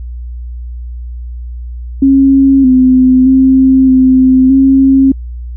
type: tone with pitch steps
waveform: sine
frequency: 271.5 / 256.4 / 263.4 / 259.1 / 268.7 Hz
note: C#4 / C4 / C4 / C4 / C4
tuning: -36 / -35 / +12 / -17 / +46 cents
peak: -3 dBFS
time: 2.02-5.12 s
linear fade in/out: 5 ms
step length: 620 ms
effects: added 60 Hz sine -20 dBFS peak until 5.56 s